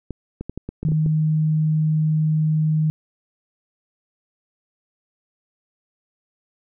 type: clicks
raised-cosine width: 3 ms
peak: -16 dBFS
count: 9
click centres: 0.107 / 0.41 / 0.496 / 0.576 / 0.69 / 0.83 / 0.887 / 0.919 / 1.062 s
type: tone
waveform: sine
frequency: 155.56 Hz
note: D#3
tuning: in tune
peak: -16 dBFS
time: 0.85-2.9 s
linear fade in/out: 0 ms
effects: none